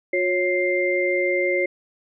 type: tone cluster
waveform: sine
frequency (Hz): 359.1 / 549 / 2098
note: F4 / C#5 / C7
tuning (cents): +48 / -17 / +4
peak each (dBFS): -23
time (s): 0.13-1.66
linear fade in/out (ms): 5
effects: none